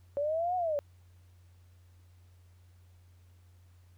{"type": "linear two-way sweep", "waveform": "sine", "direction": "up then down", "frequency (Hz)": [559, 740, 559], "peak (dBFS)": -28, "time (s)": [0.17, 0.79], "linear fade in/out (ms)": 0, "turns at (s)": 0.56, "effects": ["added 89 Hz sine -56 dBFS peak until 3.97 s", "pink hiss -71 dBFS RMS until 3.97 s"]}